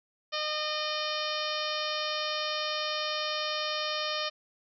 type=harmonic tone; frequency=610 Hz; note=D#5; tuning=34 cents flat; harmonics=1 / 2 / 3 / 4 / 5 / 6 / 7 / 8 / 9; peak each=-36 / -36 / -40 / -40 / -37 / -39 / -40 / -40 / -41 dBFS; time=0.32-4.3 s; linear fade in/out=20 ms; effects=none